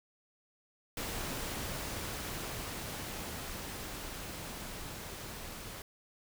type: noise with level ramp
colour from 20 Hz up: pink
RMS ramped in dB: -38 to -45 dBFS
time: 0.97-5.82 s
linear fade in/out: 2 ms
effects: none